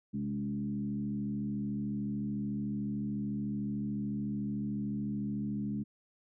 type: tone with frequency modulation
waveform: sine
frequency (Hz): 207.2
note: G#3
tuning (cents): -4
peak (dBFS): -32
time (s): 0.13-5.84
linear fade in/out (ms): 20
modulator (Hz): 73.7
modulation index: 0.88
effects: none